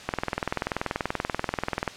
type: click train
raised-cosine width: 0.5 ms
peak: -10 dBFS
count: 38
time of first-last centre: 0.09-1.877 s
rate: 20.7 Hz
effects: white hiss -42 dBFS RMS until 1.96 s + low-pass 5000 Hz 12 dB/octave